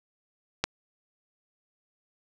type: click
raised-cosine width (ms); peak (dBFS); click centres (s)
0.2; -7; 0.64
effects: none